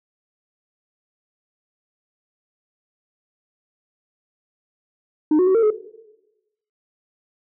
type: tone with pitch steps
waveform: sine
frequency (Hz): 305.6 / 366.2 / 377.1 / 455.5 / 426.4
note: D#4 / F#4 / F#4 / A#4 / G#4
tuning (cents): -31 / -18 / +33 / -40 / +46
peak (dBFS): -10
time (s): 5.31-5.705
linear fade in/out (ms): 5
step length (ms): 79
effects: noise-tail reverb RT60 1.0 s tail -17 dB re dry + tanh soft clip ceiling -12 dBFS